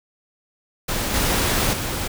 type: noise with level steps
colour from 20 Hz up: pink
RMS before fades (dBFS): -24 / -20 / -26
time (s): 0.88-2.08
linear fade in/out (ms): 10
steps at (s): 1.14 / 1.73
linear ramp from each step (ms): 2
effects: none